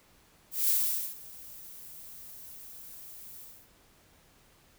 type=noise with ADSR envelope; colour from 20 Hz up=violet; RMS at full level=-25 dBFS; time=0.51-3.7 s; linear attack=170 ms; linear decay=470 ms; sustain=-22 dB; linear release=290 ms; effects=pink hiss -62 dBFS RMS until 4.78 s